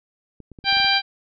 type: clicks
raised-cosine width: 3 ms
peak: -28 dBFS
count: 8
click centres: 0.403 / 0.517 / 0.588 / 0.641 / 0.726 / 0.77 / 0.801 / 0.846 s
type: harmonic tone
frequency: 789 Hz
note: G5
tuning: 11 cents sharp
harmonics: 1 / 2 / 3 / 4 / 5 / 6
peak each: -23 / -23 / -23 / -23 / -23 / -23 dBFS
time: 0.64-1.02 s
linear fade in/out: 50 ms
effects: none